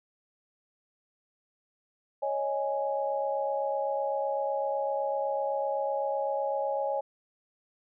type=chord; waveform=sine; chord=C# suspended second; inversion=none; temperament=equal; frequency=554.4 / 622.3 / 830.6 Hz; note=C#5 / D#5 / G#5; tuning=0 / 0 / 0 cents; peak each=-30 / -34 / -32 dBFS; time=2.22-7.01 s; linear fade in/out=10 ms; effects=none